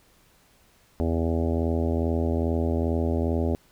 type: harmonic tone with a mistuned harmonic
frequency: 82.41 Hz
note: E2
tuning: in tune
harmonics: 1 / 2 / 3 / 4 / 5 / 6 / 7 / 8 / 9 / 10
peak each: -25 / -36 / -28 / -32 / -31 / -38 / -34 / -38 / -41 / -45 dBFS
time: 1-3.55 s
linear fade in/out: 0 ms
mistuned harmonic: 10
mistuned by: +16 cents
effects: pink hiss -60 dBFS RMS until 3.71 s